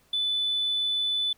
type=tone; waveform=sine; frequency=3493 Hz; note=A7; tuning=13 cents flat; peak=-23 dBFS; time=0.13-1.33 s; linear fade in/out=5 ms; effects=tanh soft clip ceiling -19 dBFS + pink hiss -63 dBFS RMS until 1.37 s